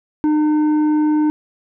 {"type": "tone with tanh clipping", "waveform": "triangle", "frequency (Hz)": 303.8, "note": "D#4", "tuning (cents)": -41, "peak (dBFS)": -14, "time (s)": [0.24, 1.3], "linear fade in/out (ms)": 0, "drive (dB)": 11, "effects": []}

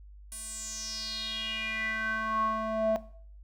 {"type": "tone with band-pass filter sweep", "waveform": "square", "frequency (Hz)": 220, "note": "A3", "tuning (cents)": 0, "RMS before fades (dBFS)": -32, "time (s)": [0.32, 2.96], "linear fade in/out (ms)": 0, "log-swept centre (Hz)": [10000, 620], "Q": 5.6, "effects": ["noise-tail reverb RT60 0.5 s tail -17 dB re dry", "added 50 Hz sine -47 dBFS peak until 3.43 s"]}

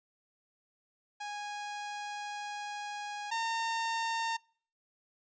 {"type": "tone pair in turn", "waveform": "sawtooth", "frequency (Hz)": [826, 911.7], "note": ["G#5", "A#5"], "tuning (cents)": [-10, -39], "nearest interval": "major second", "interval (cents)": 171, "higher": "second", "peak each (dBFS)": [-34, -27], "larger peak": "second", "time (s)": [[1.2, 3.31], [3.31, 4.37]], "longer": "first", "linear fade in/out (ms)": 10, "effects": ["noise-tail reverb RT60 0.5 s tail -26 dB re dry", "resampled to 16000 Hz"]}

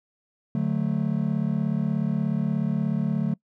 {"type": "chord", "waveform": "triangle", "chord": "D major", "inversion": "none", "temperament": "just", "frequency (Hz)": [146.83, 183.54, 220.2], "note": ["D3", "F#3", "A3"], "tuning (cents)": [0, -14, 2], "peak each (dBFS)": -24, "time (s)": [0.55, 3.34], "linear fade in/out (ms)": 2, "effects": ["noise-tail reverb RT60 0.1 s tail -25 dB re dry", "tanh soft clip ceiling -13 dBFS"]}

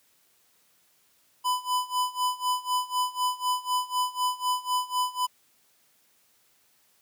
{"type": "tone with tremolo", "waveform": "square", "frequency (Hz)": 1000, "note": "B5", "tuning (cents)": 21, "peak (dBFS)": -23, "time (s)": [1.44, 5.27], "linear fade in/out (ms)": 20, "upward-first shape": "sine", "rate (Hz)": 4, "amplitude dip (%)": 90, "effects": ["white hiss -65 dBFS RMS until 7.01 s", "high-pass 80 Hz 12 dB/octave"]}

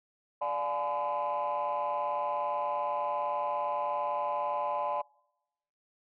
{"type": "chord", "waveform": "sine", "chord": "D diminished seventh", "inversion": "none", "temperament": "just", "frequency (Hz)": [587.3, 704.8, 845.8, 1014.9], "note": ["D5", "F5", "Ab5", "Cb6"], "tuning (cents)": [0, 16, 31, 47], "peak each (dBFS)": [-33, -37, -33, -32], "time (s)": [0.41, 5.02], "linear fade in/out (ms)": 10, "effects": ["noise-tail reverb RT60 0.9 s tail -26 dB re dry", "tanh soft clip ceiling -24 dBFS"]}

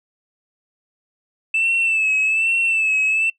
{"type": "tone with vibrato", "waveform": "sine", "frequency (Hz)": 2637, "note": "E7", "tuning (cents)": 0, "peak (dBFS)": -14, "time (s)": [1.54, 3.3], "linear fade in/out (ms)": 5, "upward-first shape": "sine", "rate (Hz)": 1.2, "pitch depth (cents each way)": 52, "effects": ["noise-tail reverb RT60 0.1 s tail -22 dB re dry", "tanh soft clip ceiling -13 dBFS"]}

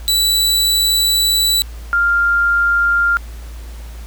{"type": "tone pair in turn", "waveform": ["sawtooth", "sine"], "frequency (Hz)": [3951, 1396.9], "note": ["B7", "F6"], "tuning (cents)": [0, 0], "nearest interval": "octave + tritone", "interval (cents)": 1800, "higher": "first", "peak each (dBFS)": [-9, -11], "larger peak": "first", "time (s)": [[0.08, 1.62], [1.93, 3.17]], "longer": "first", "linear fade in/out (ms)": 0, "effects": ["added 57 Hz sine -28 dBFS peak until 4.06 s", "pink hiss -42 dBFS RMS until 4.06 s"]}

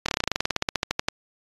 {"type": "slowing click train", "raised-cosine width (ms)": 0.2, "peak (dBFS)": -5, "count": 21, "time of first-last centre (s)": [0.06, 1.085], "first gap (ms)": 25, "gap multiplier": 1.07, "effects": ["AAC 32 kbps"]}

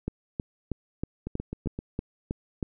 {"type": "two click trains", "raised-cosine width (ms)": 3, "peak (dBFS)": [-16, -20], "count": [9, 5], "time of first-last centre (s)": [[0.08, 2.628], [1.27, 1.789]], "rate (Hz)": [3.14, 7.7], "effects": []}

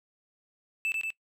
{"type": "tone with echo", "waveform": "triangle", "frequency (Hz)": 2637, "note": "E7", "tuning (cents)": 0, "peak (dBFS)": -25, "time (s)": [0.85, 0.92], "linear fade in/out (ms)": 0, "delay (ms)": 92, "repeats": 2, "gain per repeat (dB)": -2, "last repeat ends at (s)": 1.104, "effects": ["noise-tail reverb RT60 0.1 s tail -20 dB re dry"]}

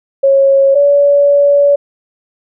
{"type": "tone pair in turn", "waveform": "sine", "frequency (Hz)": [547, 570.4], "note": ["C#5", "C#5"], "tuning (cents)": [-23, 49], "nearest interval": "minor second", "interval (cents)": 72, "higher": "second", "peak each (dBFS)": -5, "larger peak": "neither", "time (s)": [[0.23, 0.75], [0.75, 1.76]], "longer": "second", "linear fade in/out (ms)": 10, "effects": []}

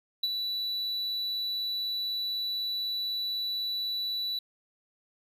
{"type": "tone with ADSR envelope", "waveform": "triangle", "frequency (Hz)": 3952, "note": "B7", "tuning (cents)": 0, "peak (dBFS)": -22, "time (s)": [0.23, 4.39], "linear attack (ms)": 6, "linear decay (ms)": 35, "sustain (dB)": -6, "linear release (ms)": 4, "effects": []}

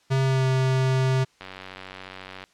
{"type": "tone with pitch glide", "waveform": "square", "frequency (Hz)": [133.4, 131.18], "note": ["C3", "C3"], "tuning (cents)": [34, 5], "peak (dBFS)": -20, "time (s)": [0.1, 1.25], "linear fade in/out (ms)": 20, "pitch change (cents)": -29, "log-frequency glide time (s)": [0.23, 0.46]}
{"type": "click train", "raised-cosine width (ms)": 0.3, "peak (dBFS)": -22, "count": 98, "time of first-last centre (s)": [1.41, 2.44], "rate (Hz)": 94.2}
{"effects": ["white hiss -61 dBFS RMS until 2.53 s", "low-pass 6000 Hz 12 dB/octave"]}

